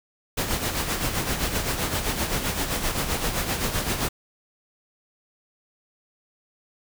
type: noise with tremolo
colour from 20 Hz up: pink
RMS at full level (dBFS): -24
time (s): 0.37-4.09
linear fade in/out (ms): 10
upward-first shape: sine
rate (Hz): 7.7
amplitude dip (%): 55
effects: none